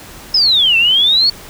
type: exponential two-way sweep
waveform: sine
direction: down then up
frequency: 5274 to 2637 to 4487 Hz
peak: -8 dBFS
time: 0.34-1.3 s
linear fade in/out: 5 ms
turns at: 0.77 s
effects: pink hiss -35 dBFS RMS until 1.49 s